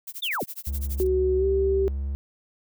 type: noise with tremolo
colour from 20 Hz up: violet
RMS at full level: -34 dBFS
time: 0.07-1.07 s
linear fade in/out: 5 ms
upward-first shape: sine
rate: 12 Hz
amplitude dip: 100%
type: linear sweep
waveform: sine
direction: down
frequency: 3729 to 45.31 Hz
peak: -25 dBFS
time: 0.22-0.44 s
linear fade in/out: 10 ms
type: tone with vibrato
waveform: triangle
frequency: 69.1 Hz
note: C#2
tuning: 5 cents flat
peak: -24 dBFS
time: 0.67-2.15 s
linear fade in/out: 0 ms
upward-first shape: triangle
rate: 2.2 Hz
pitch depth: 16 cents each way
type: tone with pitch glide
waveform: sine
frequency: 373.6 to 388.8 Hz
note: F#4 to G4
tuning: +17 to -14 cents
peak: -20 dBFS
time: 1-1.88 s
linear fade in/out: 0 ms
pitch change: +69 cents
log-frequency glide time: 1.37-1.45 s
effects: none